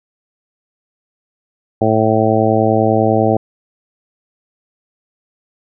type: harmonic tone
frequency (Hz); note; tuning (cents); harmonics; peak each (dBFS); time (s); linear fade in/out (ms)
110; A2; 0; 1 / 2 / 3 / 4 / 5 / 6 / 7; -18 / -18 / -18 / -18 / -18 / -18 / -18; 1.81-3.37; 5
effects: none